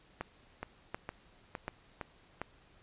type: two click trains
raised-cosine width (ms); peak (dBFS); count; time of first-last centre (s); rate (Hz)
0.5; -21 / -23; 4 / 4; 0.21-2.416 / 0.63-2.012; 1.36 / 2.17
effects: pink hiss -63 dBFS RMS until 2.82 s + resampled to 8000 Hz